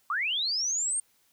sine linear sweep, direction up, 1100 to 8800 Hz, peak -26 dBFS, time 0.1-1 s, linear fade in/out 2 ms, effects white hiss -67 dBFS RMS until 1.32 s

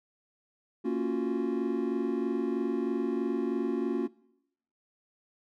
triangle chord, Gb major seventh, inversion first, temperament just, 231.2 / 277.5 / 346.9 / 370 Hz, Bb3 / Db4 / F4 / Gb4, -14 / +2 / -12 / 0 cents, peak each -31 dBFS, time 0.84-4.08 s, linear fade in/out 20 ms, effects noise-tail reverb RT60 0.8 s tail -22 dB re dry

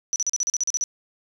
sine tone bursts, 5920 Hz, F#8, in tune, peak -20 dBFS, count 11, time 0.13-0.839 s, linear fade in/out 0 ms, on 29 ms, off 39 ms, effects none

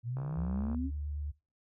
sine exponential sweep, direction up, 114.2 to 280 Hz, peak -33 dBFS, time 0.03-0.91 s, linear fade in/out 50 ms
click train, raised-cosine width 1 ms, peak -32 dBFS, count 38, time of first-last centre 0.17-0.746 s, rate 64.2 Hz
sine tone with vibrato, 73.42 Hz, D2, in tune, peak -34 dBFS, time 0.36-1.32 s, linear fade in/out 20 ms, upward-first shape square, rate 8.7 Hz, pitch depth 10 cents each way
effects noise-tail reverb RT60 0.3 s tail -21 dB re dry

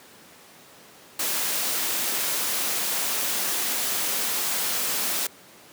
white noise, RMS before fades -26 dBFS, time 1.19-5.27 s, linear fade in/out 5 ms, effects pink hiss -49 dBFS RMS until 5.72 s + high-pass 200 Hz 12 dB/octave

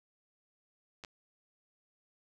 clicks, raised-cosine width 0.2 ms, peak -28 dBFS, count 2, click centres 1.038 / 1.048 s, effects none

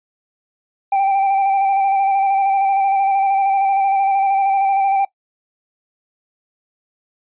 triangle tone with vibrato, 784 Hz, G5, in tune, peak -11 dBFS, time 0.92-5.05 s, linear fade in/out 5 ms, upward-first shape square, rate 13 Hz, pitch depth 21 cents each way, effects noise-tail reverb RT60 0.1 s tail -21 dB re dry + resampled to 8000 Hz

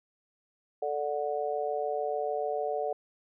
harmonic tone, 146.83 Hz, D3, in tune, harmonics 3 / 4 / 5, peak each -33 / -33 / -33 dBFS, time 0.82-2.93 s, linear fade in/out 5 ms, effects none

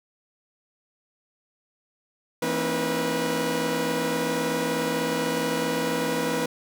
sawtooth tone cluster, 166.9 / 230.3 / 266.5 / 314 / 488.5 Hz, E3 / A#3 / C4 / D#4 / B4, +22 / -21 / +32 / +16 / -19 cents, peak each -29 / -29 / -27 / -29 / -23 dBFS, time 2.42-6.46 s, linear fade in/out 5 ms, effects none

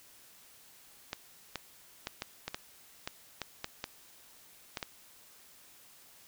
clicks, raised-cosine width 0.2 ms, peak -18 dBFS, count 12, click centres 1.131 / 1.557 / 2.071 / 2.221 / 2.48 / 2.545 / 3.075 / 3.417 / 3.644 / 3.841 / 4.772 / 4.828 s, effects white hiss -58 dBFS RMS until 6.27 s

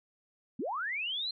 sine linear sweep, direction up, 184.3 to 4200 Hz, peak -32 dBFS, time 0.59-1.31 s, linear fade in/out 5 ms, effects none

